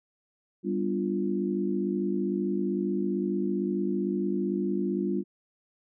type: chord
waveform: sine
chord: G dominant seventh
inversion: none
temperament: equal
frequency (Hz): 196 / 246.9 / 293.7 / 349.2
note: G3 / B3 / D4 / F4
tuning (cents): 0 / 0 / 0 / 0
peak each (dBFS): -29 / -35 / -33 / -30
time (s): 0.63-5.24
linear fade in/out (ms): 50
effects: none